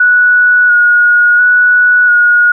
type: tone with vibrato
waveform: sine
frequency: 1458 Hz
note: F#6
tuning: 26 cents flat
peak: -4 dBFS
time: 0-2.52 s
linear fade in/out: 5 ms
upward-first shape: square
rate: 0.72 Hz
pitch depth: 16 cents each way
effects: none